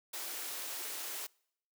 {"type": "high-pass noise", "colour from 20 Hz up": "white", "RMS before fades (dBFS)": -41, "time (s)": [0.13, 1.27], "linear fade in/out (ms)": 10, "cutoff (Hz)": 290, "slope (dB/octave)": 48, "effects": ["noise-tail reverb RT60 0.7 s tail -26 dB re dry"]}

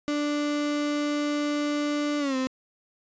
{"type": "tone with pitch glide", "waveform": "35% pulse", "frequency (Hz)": [293.7, 260.1], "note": ["D4", "C4"], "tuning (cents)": [0, -10], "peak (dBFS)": -23, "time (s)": [0.08, 2.47], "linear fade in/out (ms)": 0, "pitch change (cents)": -210, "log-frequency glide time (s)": [2.19, 2.36], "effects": ["resampled to 16000 Hz"]}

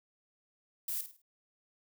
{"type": "noise with echo", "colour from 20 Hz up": "violet", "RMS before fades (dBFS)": -36, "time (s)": [0.88, 1.01], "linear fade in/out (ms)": 2, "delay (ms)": 52, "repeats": 4, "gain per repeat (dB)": -9, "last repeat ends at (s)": 1.218, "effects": []}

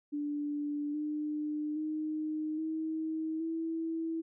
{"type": "tone with pitch steps", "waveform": "sine", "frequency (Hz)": [292.7, 300.8, 309, 317.5, 326.3], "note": ["D4", "D4", "D#4", "D#4", "E4"], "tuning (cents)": [-6, 42, -12, 35, -18], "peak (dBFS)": -32, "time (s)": [0.12, 4.22], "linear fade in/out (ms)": 20, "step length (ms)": 820, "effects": []}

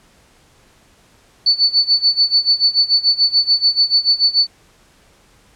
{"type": "tone with tremolo", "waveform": "sine", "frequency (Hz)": 4485, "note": "C#8", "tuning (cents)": 19, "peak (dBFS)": -8, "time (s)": [1.46, 4.47], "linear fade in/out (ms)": 5, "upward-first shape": "sine", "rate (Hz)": 6.9, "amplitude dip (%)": 90, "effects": ["pink hiss -52 dBFS RMS until 5.55 s", "low-pass 10000 Hz 12 dB/octave"]}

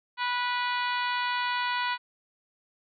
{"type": "harmonic tone", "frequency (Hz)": 490.5, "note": "B4", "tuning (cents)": -12, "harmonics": [2, 3, 4, 5, 6, 7, 8, 9], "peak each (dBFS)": [-29, -33, -35, -37, -39, -40, -41, -42], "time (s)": [0.17, 1.98], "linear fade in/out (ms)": 50, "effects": []}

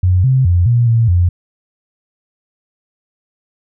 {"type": "tone with pitch steps", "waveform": "sine", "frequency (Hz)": [91.2, 131.1, 88.1, 119.5, 115.1, 88.3], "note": ["F#2", "C3", "F2", "A#2", "A#2", "F2"], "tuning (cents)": [-24, 4, 16, 43, -22, 20], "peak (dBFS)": -8, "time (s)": [0.03, 1.29], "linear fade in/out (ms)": 5, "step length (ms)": 210, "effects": []}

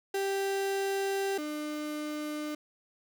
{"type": "tone pair in turn", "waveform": "35% pulse", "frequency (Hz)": [392, 300.9], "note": ["G4", "D4"], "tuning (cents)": [0, 42], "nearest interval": "perfect fourth", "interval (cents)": 458, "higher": "first", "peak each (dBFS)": [-27, -32], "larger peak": "first", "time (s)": [[0.14, 1.38], [1.38, 2.55]], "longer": "first", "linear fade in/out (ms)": 5, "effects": []}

